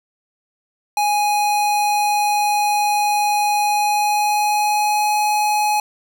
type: tone with pitch glide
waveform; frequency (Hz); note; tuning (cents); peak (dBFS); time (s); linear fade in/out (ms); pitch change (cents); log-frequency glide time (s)
square; 830.6 to 840.7; G#5 to G#5; 0 to +21; -16; 0.97-5.8; 2; +21; 3.59-5.13
effects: none